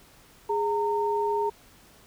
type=tone pair together; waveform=sine; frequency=413.6 / 917 Hz; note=G#4 / A#5; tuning=-7 / -29 cents; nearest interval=octave + major second; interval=1378 cents; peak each=-26 dBFS; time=0.49-1.5 s; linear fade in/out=10 ms; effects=pink hiss -55 dBFS RMS until 2.06 s